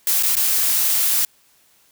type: noise with dropouts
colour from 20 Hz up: blue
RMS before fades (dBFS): -18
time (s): 0.07-1.25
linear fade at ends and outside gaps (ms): 1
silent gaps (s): 0.226-0.233 / 0.354-0.367
effects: white hiss -57 dBFS RMS until 1.91 s